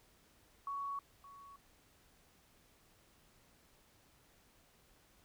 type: tone with echo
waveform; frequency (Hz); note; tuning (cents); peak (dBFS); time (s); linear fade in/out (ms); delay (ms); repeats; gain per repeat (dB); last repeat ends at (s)
sine; 1118; C#6; +14; -38; 0.67-0.99; 2; 570; 1; -15; 1.56
effects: pink hiss -68 dBFS RMS until 5.24 s